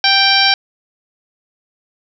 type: harmonic tone with a mistuned harmonic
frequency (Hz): 784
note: G5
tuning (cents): 0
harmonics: 1 / 2 / 3 / 4 / 5 / 6 / 7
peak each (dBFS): -17 / -17 / -17 / -17 / -17 / -17 / -17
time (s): 0.04-0.54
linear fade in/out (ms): 2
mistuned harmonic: 6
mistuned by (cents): -18
effects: none